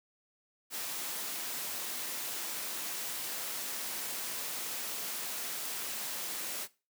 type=noise; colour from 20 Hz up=white; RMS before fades=-38 dBFS; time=0.7-6.68 s; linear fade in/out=50 ms; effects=noise-tail reverb RT60 0.3 s tail -19 dB re dry + high-pass 200 Hz 12 dB/octave